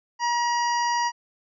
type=harmonic tone; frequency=954 Hz; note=A#5; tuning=40 cents sharp; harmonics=1 / 2 / 3 / 5 / 6 / 7; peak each=-22 / -30 / -39 / -34 / -35 / -47 dBFS; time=0.19-1.12 s; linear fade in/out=50 ms; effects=none